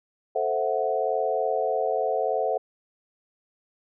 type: chord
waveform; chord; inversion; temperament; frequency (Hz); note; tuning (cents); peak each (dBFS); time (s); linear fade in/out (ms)
sine; F# half-diminished seventh; first; equal; 440 / 523.3 / 659.3 / 740; A4 / C5 / E5 / F#5; 0 / 0 / 0 / 0; -28; 0.35-2.58; 10
effects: none